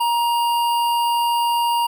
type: tone with notch filter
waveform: square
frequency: 943 Hz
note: A#5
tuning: 20 cents sharp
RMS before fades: -19 dBFS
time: 0-1.87 s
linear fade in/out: 10 ms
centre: 6600 Hz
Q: 1.3
effects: none